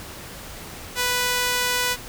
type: tone with high-pass filter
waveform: sawtooth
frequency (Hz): 493.9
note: B4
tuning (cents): 0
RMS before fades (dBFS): -23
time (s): 0.95-1.97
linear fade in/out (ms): 50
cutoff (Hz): 1200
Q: 0.53
effects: pink hiss -38 dBFS RMS until 2.08 s